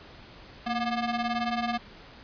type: ring-modulated tone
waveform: sawtooth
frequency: 477.7 Hz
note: A#4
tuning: 42 cents sharp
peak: -20 dBFS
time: 0.66-1.78 s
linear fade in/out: 10 ms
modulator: 248 Hz
effects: pink hiss -49 dBFS RMS until 2.23 s + resampled to 11025 Hz